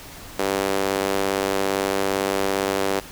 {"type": "tone with high-pass filter", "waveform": "sawtooth", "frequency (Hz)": 97.6, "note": "G2", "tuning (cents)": -7, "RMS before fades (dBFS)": -23, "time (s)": [0.39, 3], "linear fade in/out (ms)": 5, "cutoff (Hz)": 410, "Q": 1.5, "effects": ["pink hiss -40 dBFS RMS until 3.11 s"]}